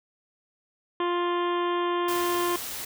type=harmonic tone; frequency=350.2 Hz; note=F4; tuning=5 cents sharp; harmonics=1 / 2 / 3 / 4 / 5 / 6 / 7 / 8 / 9 / 10; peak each=-26 / -36 / -28 / -42 / -39 / -45 / -46 / -45 / -41 / -47 dBFS; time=1-2.56 s; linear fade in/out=2 ms
type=noise; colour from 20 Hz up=white; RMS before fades=-35 dBFS; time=2.08-2.85 s; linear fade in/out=5 ms
effects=none